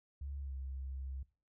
sine tone with pitch glide, 70 to 66.61 Hz, C#2 to C2, +18 to +32 cents, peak -40 dBFS, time 0.21-1.23 s, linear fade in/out 5 ms, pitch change -86 cents, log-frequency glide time 0.4-0.54 s, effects noise-tail reverb RT60 0.4 s tail -20 dB re dry

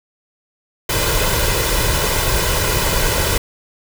pink noise with comb filter, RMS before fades -17 dBFS, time 0.89-3.38 s, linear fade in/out 5 ms, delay 2 ms, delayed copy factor +0.6, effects none

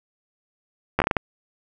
slowing click train, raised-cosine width 0.5 ms, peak -4 dBFS, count 7, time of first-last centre 0.99-1.168 s, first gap 12 ms, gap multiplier 1.36, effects none

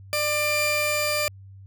sawtooth tone pair together, 596 / 2383 Hz, D5 / D7, +25 / +25 cents, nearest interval 2 octaves, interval 2400 cents, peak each -21 dBFS, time 0.13-1.28 s, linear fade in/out 0 ms, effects added 97 Hz sine -42 dBFS peak until 1.66 s

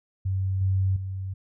sine tone with level steps, 95.3 Hz, G2, 48 cents flat, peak -23 / -20 / -29 dBFS, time 0.25-1.34 s, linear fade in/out 10 ms, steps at 0.61 / 0.96 s, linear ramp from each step 5 ms, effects none

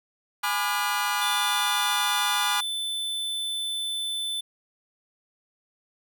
sawtooth chord, G# diminished seventh, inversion none, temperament just, 830.6 / 996.7 / 1196.1 / 1435.3 Hz, G#5 / B5 / D6 / F6, 0 / +16 / +31 / +47 cents, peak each -26 dBFS, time 0.43-2.61 s, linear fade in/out 10 ms
square tone, 3520 Hz, A7, in tune, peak -28 dBFS, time 1.21-4.41 s, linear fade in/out 10 ms
effects none

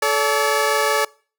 15% pulse tone pair together, 434.4 / 570.6 Hz, A4 / C#5, -22 / +50 cents, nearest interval perfect fourth, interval 472 cents, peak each -13 dBFS, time 0.02-1.05 s, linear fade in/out 5 ms, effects noise-tail reverb RT60 0.4 s tail -23 dB re dry

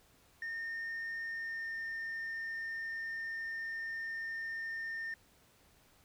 sine tone with pitch glide, 1826 to 1814.4 Hz, A#6 to A#6, -36 to -47 cents, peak -35 dBFS, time 0.42-5.14 s, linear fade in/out 2 ms, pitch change -11 cents, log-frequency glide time 1.26-1.76 s, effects tanh soft clip ceiling -36 dBFS + pink hiss -66 dBFS RMS until 6.04 s

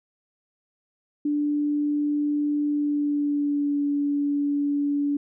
sine tone with pitch glide, 293.7 to 287.2 Hz, D4 to D4, 0 to -39 cents, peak -21 dBFS, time 1.25-5.17 s, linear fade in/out 5 ms, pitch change -39 cents, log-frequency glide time 2.67-3.82 s, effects none

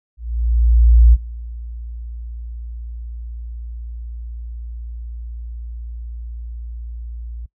sine tone with ADSR envelope, 58 Hz, A#1, 8 cents flat, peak -4 dBFS, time 0.17-7.46 s, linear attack 960 ms, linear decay 37 ms, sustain -23 dB, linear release 6 ms, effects noise-tail reverb RT60 0.1 s tail -21 dB re dry + tanh soft clip ceiling 0 dBFS

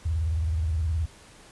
sine tone with vibrato, 80 Hz, D#2, 49 cents sharp, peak -23 dBFS, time 0.05-1.06 s, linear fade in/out 10 ms, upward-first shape square, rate 19 Hz, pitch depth 140 cents each way, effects pink hiss -51 dBFS RMS until 1.51 s + resampled to 24000 Hz

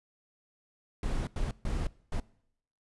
brown noise bursts at uneven times, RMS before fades -31 dBFS, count 4, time 1.03-1.27 / 1.36-1.51 / 1.65-1.87 / 2.12-2.2 s, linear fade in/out 2 ms, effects noise-tail reverb RT60 0.7 s tail -22 dB re dry + resampled to 24000 Hz

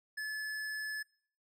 sine tone with tanh clipping, 1724 Hz, A6, 36 cents flat, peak -38 dBFS, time 0.17-1.03 s, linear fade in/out 10 ms, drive 16 dB, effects noise-tail reverb RT60 0.6 s tail -26 dB re dry

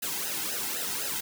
white noise with flanger, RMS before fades -32 dBFS, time 0.02-1.21 s, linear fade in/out 10 ms, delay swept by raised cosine 0.87 to 1.76 ms, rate 3.9 Hz, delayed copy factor -0.95, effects none

